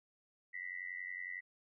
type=tone with amplitude modulation; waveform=sine; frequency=1975.5 Hz; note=B6; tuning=in tune; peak=-37 dBFS; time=0.53-1.41 s; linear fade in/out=20 ms; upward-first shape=sine; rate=90.9 Hz; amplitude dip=95%; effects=none